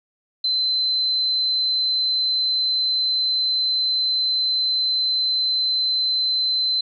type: tone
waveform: sine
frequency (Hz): 4065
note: B7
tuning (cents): +49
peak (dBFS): -18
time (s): 0.44-6.81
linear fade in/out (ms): 5
effects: none